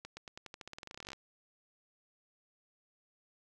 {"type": "accelerating click train", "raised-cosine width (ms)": 0.2, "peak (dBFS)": -28, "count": 23, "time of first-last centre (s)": [0.05, 1.132], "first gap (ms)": 120, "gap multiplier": 0.9, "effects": []}